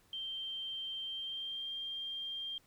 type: tone with pitch glide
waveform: sine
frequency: 3142 to 3190 Hz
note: G7 to G7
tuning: +3 to +30 cents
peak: -38 dBFS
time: 0.13-2.58 s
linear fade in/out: 2 ms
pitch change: +27 cents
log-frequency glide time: 1.04-1.71 s
effects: pink hiss -68 dBFS RMS until 2.66 s